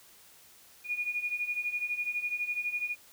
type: beating tone pair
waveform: sine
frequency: 2437 / 2449 Hz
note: D#7 / D#7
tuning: -37 / -28 cents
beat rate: 12 Hz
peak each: -36 / -32 dBFS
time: 0.84-2.96 s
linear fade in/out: 50 ms
effects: white hiss -57 dBFS RMS until 3.12 s